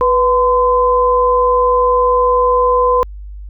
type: tone pair together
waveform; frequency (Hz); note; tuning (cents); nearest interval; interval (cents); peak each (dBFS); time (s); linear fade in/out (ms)
sine; 493.9 / 1024.4; B4 / C6; 0 / -37; octave + minor second; 1263; -12; 0.01-3.03; 0
effects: added 50 Hz sine -27 dBFS peak until 3.49 s